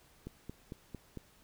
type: click train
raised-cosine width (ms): 3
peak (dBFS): -29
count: 5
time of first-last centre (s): 0.27-1.173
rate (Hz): 4.43
effects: pink hiss -64 dBFS RMS until 1.43 s